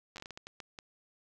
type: slowing click train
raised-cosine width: 0.2 ms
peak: -27 dBFS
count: 11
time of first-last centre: 0.16-0.788 s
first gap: 9 ms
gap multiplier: 1.4
effects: none